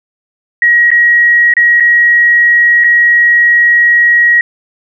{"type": "tone with dropouts", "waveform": "sine", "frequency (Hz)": 1900, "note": "A#6", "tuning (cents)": 33, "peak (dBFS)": -4, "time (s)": [0.62, 4.41], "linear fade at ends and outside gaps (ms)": 2, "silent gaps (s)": [[0.905, 0.915], [1.538, 1.567], [1.8, 1.805], [2.839, 2.843]], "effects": []}